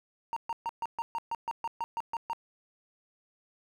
triangle tone bursts, 924 Hz, A#5, 16 cents flat, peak -28 dBFS, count 13, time 0.33-2.332 s, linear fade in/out 0 ms, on 34 ms, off 130 ms, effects none

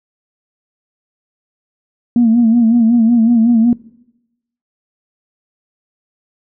sine tone with vibrato, 231.5 Hz, A#3, 12 cents flat, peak -6 dBFS, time 2.16-3.73 s, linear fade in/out 2 ms, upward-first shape sine, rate 5.4 Hz, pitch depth 73 cents each way, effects noise-tail reverb RT60 0.9 s tail -21 dB re dry + tanh soft clip ceiling -3 dBFS

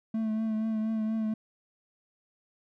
triangle tone with vibrato, 219.7 Hz, A3, 2 cents flat, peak -25 dBFS, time 0.14-1.34 s, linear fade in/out 5 ms, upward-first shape triangle, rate 4.2 Hz, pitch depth 32 cents each way, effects none

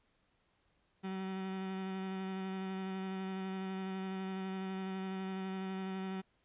35% pulse tone with vibrato, 190 Hz, F#3, 46 cents sharp, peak -36 dBFS, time 1.03-6.22 s, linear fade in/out 20 ms, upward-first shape square, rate 12 Hz, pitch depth 10 cents each way, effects pink hiss -75 dBFS RMS until 6.44 s + resampled to 8000 Hz

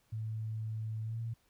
sine tone with pitch glide, 110 to 114.61 Hz, A2 to A#2, 0 to -29 cents, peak -35 dBFS, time 0.12-1.34 s, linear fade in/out 10 ms, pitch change +71 cents, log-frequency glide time 1.04-1.19 s, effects pink hiss -72 dBFS RMS until 1.49 s

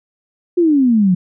sine exponential sweep, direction down, 362.1 to 174.61 Hz, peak -9 dBFS, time 0.57-1.15 s, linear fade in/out 10 ms, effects none

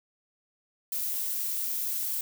violet noise, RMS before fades -31 dBFS, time 0.92-2.21 s, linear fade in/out 2 ms, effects none

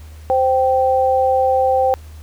sine tone pair together, 520.9 / 780 Hz, C5 / G5, -8 / -9 cents, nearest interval perfect fifth, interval 699 cents, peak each -15 dBFS, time 0.3-1.94 s, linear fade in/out 0 ms, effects added 77 Hz sine -34 dBFS peak until 2.22 s + pink hiss -48 dBFS RMS until 2.22 s

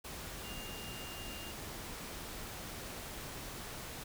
sine tone in noise, 2811 Hz, F7, 11 cents sharp, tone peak -49 dBFS, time 0.43-1.52 s, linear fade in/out 10 ms, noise pink, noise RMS -45 dBFS, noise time 0.04-4.04 s, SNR -7 dB, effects none

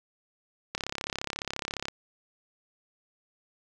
click train, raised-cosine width 0.2 ms, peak -14 dBFS, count 40, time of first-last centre 0.75-1.884 s, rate 34.4 Hz, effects none

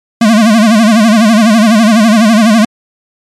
square tone with vibrato, 220 Hz, A3, in tune, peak -4 dBFS, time 0.21-2.65 s, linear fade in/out 5 ms, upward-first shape sine, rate 12 Hz, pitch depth 120 cents each way, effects low-pass 9000 Hz 12 dB/octave + MP3 96 kbps

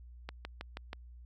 click train, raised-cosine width 0.3 ms, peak -24 dBFS, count 5, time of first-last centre 0.29-0.931 s, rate 6.24 Hz, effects added 60 Hz sine -49 dBFS peak until 1.25 s

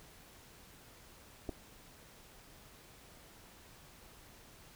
clicks, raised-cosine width 2 ms, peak -27 dBFS, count 2, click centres 1.491 / 1.494 s, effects pink hiss -58 dBFS RMS until 4.75 s

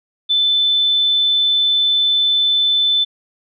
sine tone, 3520 Hz, A7, in tune, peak -12 dBFS, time 0.29-3.05 s, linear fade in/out 20 ms, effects none

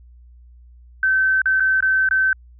sine tone with dropouts, 1539 Hz, G6, 32 cents flat, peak -14 dBFS, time 1.03-2.33 s, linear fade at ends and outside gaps 2 ms, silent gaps 1.418-1.457 / 1.599-1.604 / 1.806-1.825 / 2.089-2.11 s, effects added 60 Hz sine -43 dBFS peak until 2.59 s

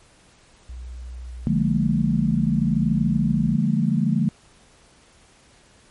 sine tone with pitch glide, 61.7 to 60.89 Hz, B1 to B1, -1 to -24 cents, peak -32 dBFS, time 0.69-3.56 s, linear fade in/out 5 ms, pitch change -23 cents, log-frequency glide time 1.22-1.47 s
sine chord, Bb dominant seventh, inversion first, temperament equal with one note detuned, 146.83 / 174.61 / 207.7 / 228.4 Hz, D3 / F3 / Ab3 / Bb3, 0 / 0 / 0 / -35 cents, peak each -23 / -23 / -23 / -23 dBFS, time 1.47-4.29 s, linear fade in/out 0 ms
effects pink hiss -54 dBFS RMS until 5.9 s + MP3 48 kbps

